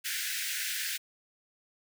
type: high-pass noise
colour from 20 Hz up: pink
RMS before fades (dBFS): -34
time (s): 0.04-0.98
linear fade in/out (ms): 20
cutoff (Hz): 1500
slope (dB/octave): 96
effects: none